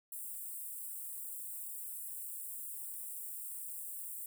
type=high-pass noise; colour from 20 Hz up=white; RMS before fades=-44 dBFS; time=0.12-4.26 s; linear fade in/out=2 ms; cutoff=7800 Hz; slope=96 dB/octave; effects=none